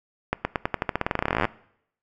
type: accelerating click train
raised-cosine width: 0.5 ms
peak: -7 dBFS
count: 27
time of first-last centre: 0.33-1.452 s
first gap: 120 ms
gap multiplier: 0.9
effects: noise-tail reverb RT60 0.7 s tail -21 dB re dry